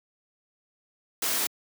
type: noise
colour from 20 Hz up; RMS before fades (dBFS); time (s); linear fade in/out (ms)
white; -27; 1.22-1.47; 5
effects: high-pass 200 Hz 12 dB/octave